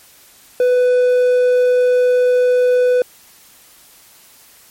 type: tone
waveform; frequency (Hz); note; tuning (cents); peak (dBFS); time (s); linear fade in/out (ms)
triangle; 497.6; B4; +13; -8; 0.6-3.02; 2
effects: white hiss -46 dBFS RMS until 4.7 s + MP3 64 kbps